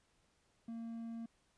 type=tone; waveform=triangle; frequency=229.4 Hz; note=A#3; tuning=28 cents flat; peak=-40 dBFS; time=0.68-1.26 s; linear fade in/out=5 ms; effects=pink hiss -75 dBFS RMS until 1.57 s + resampled to 22050 Hz